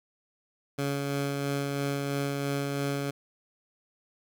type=tone with tremolo; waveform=15% pulse; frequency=140.6 Hz; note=C#3; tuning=25 cents sharp; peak=-21 dBFS; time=0.78-3.11 s; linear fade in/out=10 ms; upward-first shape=sine; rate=3 Hz; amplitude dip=25%; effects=none